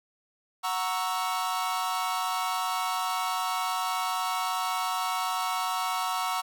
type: chord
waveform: 45% pulse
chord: F# dominant seventh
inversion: none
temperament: equal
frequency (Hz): 740 / 932.3 / 1108.7 / 1318.5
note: F#5 / A#5 / C#6 / E6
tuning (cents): 0 / 0 / 0 / 0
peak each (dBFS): -33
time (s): 0.63-6.42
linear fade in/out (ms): 20
effects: none

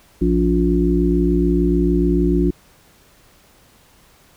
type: harmonic tone with a mistuned harmonic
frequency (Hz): 58.9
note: A#1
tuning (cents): +19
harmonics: 1 / 3 / 5 / 6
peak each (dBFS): -19 / -19 / -19 / -19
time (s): 0.21-2.51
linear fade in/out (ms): 10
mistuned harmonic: 5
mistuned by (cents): -47
effects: pink hiss -52 dBFS RMS until 4.36 s

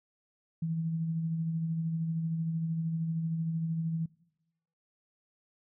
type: tone with tremolo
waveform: sine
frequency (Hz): 163.2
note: E3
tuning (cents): -17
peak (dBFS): -28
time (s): 0.62-4.06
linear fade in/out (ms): 5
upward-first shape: sine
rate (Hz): 13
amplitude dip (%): 35
effects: noise-tail reverb RT60 0.9 s tail -22 dB re dry

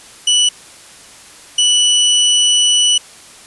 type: tone bursts at uneven times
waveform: sawtooth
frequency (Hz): 2960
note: F#7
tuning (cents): 0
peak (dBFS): -6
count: 2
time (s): 0.27-0.49 / 1.58-2.98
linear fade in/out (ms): 5
effects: white hiss -39 dBFS RMS until 3.46 s + resampled to 24000 Hz

